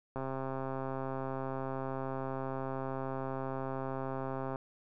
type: click train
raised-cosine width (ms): 1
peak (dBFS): -24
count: 586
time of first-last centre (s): 0.16-4.558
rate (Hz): 133
effects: none